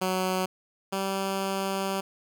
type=tone pair in turn; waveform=10% pulse; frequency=186.1 / 193.82 Hz; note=F#3 / G3; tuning=+10 / -19 cents; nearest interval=minor second; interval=71 cents; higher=second; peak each=-17 / -19 dBFS; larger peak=first; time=0.01-0.46 / 0.92-2.01 s; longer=second; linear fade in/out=10 ms; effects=none